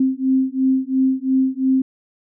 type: beating tone pair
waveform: sine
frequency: 261.6 / 264.5 Hz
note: C4 / C4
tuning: 0 / +19 cents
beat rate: 2.9 Hz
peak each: -18 dBFS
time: 0-1.82 s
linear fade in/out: 5 ms
effects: none